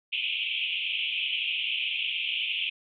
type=band-pass noise; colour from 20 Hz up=pink; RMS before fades=-30 dBFS; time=0.12-2.7 s; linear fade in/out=10 ms; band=2400 to 3300 Hz; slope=96 dB/octave; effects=none